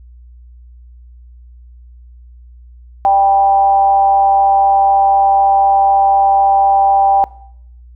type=tone with frequency modulation; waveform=sine; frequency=787 Hz; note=G5; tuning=7 cents sharp; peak=-7 dBFS; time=3.05-7.24 s; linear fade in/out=0 ms; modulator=192 Hz; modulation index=0.34; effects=noise-tail reverb RT60 0.7 s tail -21 dB re dry + added 60 Hz sine -36 dBFS peak until 7.95 s